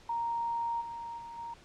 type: tone with level steps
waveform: sine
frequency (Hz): 932.3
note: A#5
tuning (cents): 0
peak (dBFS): -30 / -38 / -42 / -38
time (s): 0.09-1.54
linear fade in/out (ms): 5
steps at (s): 0.8 / 1.17 / 1.37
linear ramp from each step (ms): 20
effects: pink hiss -57 dBFS RMS until 1.64 s + low-pass 6000 Hz 12 dB/octave